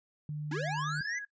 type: tone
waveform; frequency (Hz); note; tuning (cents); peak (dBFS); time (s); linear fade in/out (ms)
sine; 150; D3; +37; -34; 0.29-1.01; 2
type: linear sweep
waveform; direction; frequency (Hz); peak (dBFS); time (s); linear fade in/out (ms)
square; up; 260 to 2059; -35; 0.51-1.19; 5
type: tone with vibrato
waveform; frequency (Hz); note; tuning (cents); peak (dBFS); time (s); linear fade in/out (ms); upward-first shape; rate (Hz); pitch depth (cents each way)
sine; 1661.2; G#6; 0; -38; 0.52-1.25; 5; triangle; 15; 14
effects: noise-tail reverb RT60 0.1 s tail -17 dB re dry + resampled to 16000 Hz